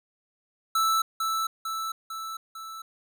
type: tone with echo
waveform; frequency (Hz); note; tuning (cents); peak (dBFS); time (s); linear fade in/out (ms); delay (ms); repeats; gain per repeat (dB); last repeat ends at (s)
square; 1318.5; E6; 0; -22; 0.75-1.02; 5; 450; 4; -4; 2.82
effects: none